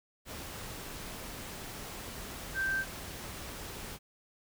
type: tone in noise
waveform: sine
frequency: 1565 Hz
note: G6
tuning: 3 cents flat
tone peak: -29 dBFS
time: 2.54-2.85 s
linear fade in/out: 50 ms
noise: pink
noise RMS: -43 dBFS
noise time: 0.25-3.99 s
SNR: +11 dB
effects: none